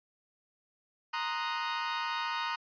sawtooth chord, C half-diminished seventh, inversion third, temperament equal, 932.3 / 1046.5 / 1244.5 / 1480 Hz, Bb5 / C6 / Eb6 / Gb6, 0 / 0 / 0 / 0 cents, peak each -31 / -37 / -33 / -36 dBFS, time 1.13-2.56 s, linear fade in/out 10 ms, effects resampled to 11025 Hz

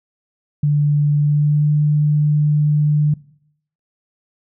sine tone with pitch glide, 146.83 to 149.22 Hz, D3 to D3, 0 to +28 cents, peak -12 dBFS, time 0.63-3.14 s, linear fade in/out 5 ms, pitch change +28 cents, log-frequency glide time 1.2-1.69 s, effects noise-tail reverb RT60 0.7 s tail -21 dB re dry

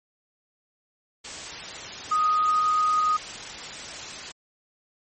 sine tone in noise, 1246 Hz, D#6, 2 cents sharp, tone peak -19 dBFS, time 2.11-3.17 s, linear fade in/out 10 ms, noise white, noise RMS -36 dBFS, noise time 1.24-4.32 s, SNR +14 dB, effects MP3 32 kbps

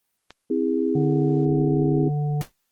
click, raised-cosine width 0.2 ms, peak -22 dBFS, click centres 0.306 s
sine chord, C augmented, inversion none, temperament just, 261.6 / 327 / 408.8 Hz, C4 / E4 / G#4, 0 / -14 / -27 cents, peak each -24 dBFS, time 0.5-2.09 s, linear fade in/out 5 ms
harmonic tone, 147.3 Hz, D3, 6 cents sharp, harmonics 1 / 3 / 5, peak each -21 / -36 / -36 dBFS, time 0.95-2.42 s, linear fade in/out 5 ms
pink noise with exponential decay, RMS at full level -29 dBFS, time 2.41-2.52 s, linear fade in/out 1 ms, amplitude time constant 22 ms
effects white hiss -74 dBFS RMS until 2.71 s + Opus 24 kbps

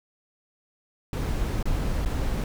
brown noise with dropouts, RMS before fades -26 dBFS, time 1.13-2.44 s, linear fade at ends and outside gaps 2 ms, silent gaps 1.628-1.655 / 2.051-2.058 s, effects none

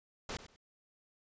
pink noise with echo, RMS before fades -40 dBFS, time 0.29-0.37 s, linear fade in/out 2 ms, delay 96 ms, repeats 2, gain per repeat -13 dB, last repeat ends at 0.562 s, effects resampled to 16000 Hz

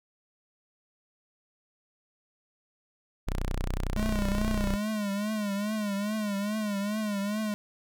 sawtooth tone, 31 Hz, B0, 7 cents sharp, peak -24 dBFS, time 3.27-4.76 s, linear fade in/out 0 ms
square tone with vibrato, 207.5 Hz, G#3, 1 cent flat, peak -29 dBFS, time 3.97-7.54 s, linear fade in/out 0 ms, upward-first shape triangle, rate 2.4 Hz, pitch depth 98 cents each way
effects none

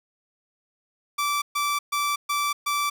sawtooth tone bursts, 1163 Hz, D6, 17 cents flat, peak -19 dBFS, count 5, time 1.18-2.9 s, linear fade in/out 10 ms, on 240 ms, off 130 ms, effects none

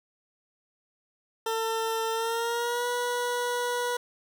20% pulse tone with pitch glide, 449.3 to 487.1 Hz, A4 to B4, +36 to -24 cents, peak -22 dBFS, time 1.46-3.97 s, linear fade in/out 5 ms, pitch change +140 cents, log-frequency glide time 2.12-2.87 s, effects none

